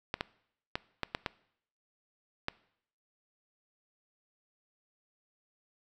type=clicks; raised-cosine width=0.3 ms; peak=-15 dBFS; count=7; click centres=0.141 / 0.209 / 0.755 / 1.033 / 1.149 / 1.262 / 2.484 s; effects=noise-tail reverb RT60 0.7 s tail -21 dB re dry